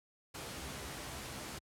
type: noise with comb filter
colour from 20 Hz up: pink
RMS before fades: -44 dBFS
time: 0.34-1.59 s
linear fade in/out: 10 ms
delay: 15 ms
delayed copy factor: +0.5
effects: high-pass 60 Hz 12 dB/octave + low-pass 12000 Hz 12 dB/octave

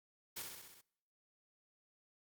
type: noise with echo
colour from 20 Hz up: white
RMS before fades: -44 dBFS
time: 0.36-0.43 s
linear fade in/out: 10 ms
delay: 64 ms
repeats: 6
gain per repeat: -3 dB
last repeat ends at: 0.814 s
effects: noise-tail reverb RT60 0.8 s tail -25 dB re dry + Opus 48 kbps

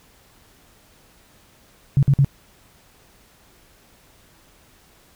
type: tone bursts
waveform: sine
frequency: 138.59 Hz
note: C#3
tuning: in tune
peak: -11 dBFS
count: 3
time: 1.97-2.246 s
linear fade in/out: 0 ms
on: 58 ms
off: 51 ms
effects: pink hiss -54 dBFS RMS until 5.15 s

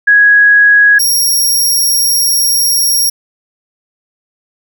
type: tone pair in turn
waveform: sine / 15% pulse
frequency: 1663 / 5594 Hz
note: G#6 / F8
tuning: +2 / +2 cents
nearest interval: octave + major sixth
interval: 2100 cents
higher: second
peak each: -3 dBFS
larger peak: neither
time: 0.07-0.99 / 0.99-3.1 s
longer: second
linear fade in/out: 10 ms
effects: none

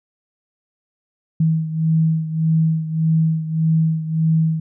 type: beating tone pair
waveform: sine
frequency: 160 / 161.7 Hz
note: D#3 / E3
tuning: +49 / -33 cents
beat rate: 1.7 Hz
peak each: -16 / -21 dBFS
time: 1.4-4.6 s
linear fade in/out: 5 ms
effects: none

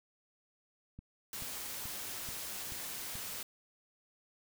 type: click train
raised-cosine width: 5 ms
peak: -35 dBFS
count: 6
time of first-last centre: 0.99-3.155 s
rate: 2.31 Hz
type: noise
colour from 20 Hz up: white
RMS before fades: -42 dBFS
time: 1.33-3.43 s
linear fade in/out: 2 ms
effects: none

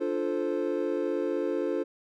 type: chord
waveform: triangle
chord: D minor seventh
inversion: none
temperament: equal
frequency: 293.7 / 349.2 / 440 / 523.3 Hz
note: D4 / F4 / A4 / C5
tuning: 0 / 0 / 0 / 0 cents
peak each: -31 / -29 / -30 / -31 dBFS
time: 0-1.84 s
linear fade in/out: 20 ms
effects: none

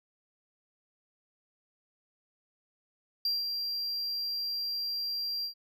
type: tone with ADSR envelope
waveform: triangle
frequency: 4743 Hz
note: D8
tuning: 16 cents sharp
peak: -25 dBFS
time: 3.25-5.54 s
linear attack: 3 ms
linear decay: 180 ms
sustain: -5 dB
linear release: 97 ms
effects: none

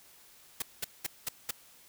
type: noise bursts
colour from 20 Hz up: white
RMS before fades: -33 dBFS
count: 5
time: 0.6-1.51 s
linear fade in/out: 5 ms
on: 22 ms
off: 200 ms
effects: white hiss -58 dBFS RMS until 1.88 s

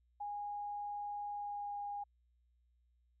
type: tone with pitch glide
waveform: sine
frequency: 822 to 815.9 Hz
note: G#5 to G#5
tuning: -18 to -31 cents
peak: -39 dBFS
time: 0.2-2.04 s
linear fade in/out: 10 ms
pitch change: -13 cents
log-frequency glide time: 1.3-1.8 s
effects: added 60 Hz sine -70 dBFS peak until 3.2 s

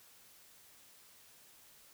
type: silence
effects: white hiss -61 dBFS RMS until 1.93 s

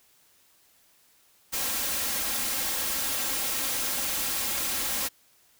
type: noise with comb filter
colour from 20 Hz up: white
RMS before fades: -29 dBFS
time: 1.52-5.09 s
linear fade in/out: 20 ms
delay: 3.7 ms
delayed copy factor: +0.55
effects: white hiss -62 dBFS RMS until 5.59 s

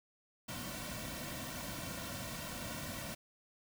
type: noise with comb filter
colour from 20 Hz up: pink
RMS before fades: -43 dBFS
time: 0.48-3.15 s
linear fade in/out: 10 ms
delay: 2.4 ms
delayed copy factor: -0.8
effects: none

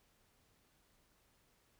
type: silence
effects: pink hiss -73 dBFS RMS until 1.79 s

